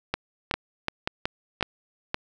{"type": "two click trains", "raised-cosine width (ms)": 0.3, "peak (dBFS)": [-9, -9], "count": [4, 5], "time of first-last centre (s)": [[0.54, 2.144], [0.14, 1.627]], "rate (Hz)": [1.87, 2.69], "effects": []}